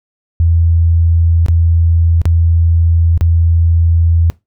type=tone with dropouts; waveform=sine; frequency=83.4 Hz; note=E2; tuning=21 cents sharp; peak=-7 dBFS; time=0.4-4.3 s; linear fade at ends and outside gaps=0 ms; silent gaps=1.462-1.484 / 2.216-2.255 / 3.176-3.21 s; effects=noise-tail reverb RT60 0.2 s tail -21 dB re dry